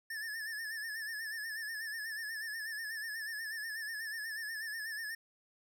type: tone with vibrato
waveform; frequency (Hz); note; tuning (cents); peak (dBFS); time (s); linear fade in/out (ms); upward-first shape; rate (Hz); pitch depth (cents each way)
square; 1760; A6; 0; -39; 0.1-5.15; 5; sine; 8.2; 75
effects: none